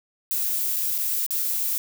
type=noise with dropouts; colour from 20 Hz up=violet; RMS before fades=-25 dBFS; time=0.31-1.78 s; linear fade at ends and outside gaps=0 ms; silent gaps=0.762-0.766 / 0.98-0.986 / 1.264-1.307 s; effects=none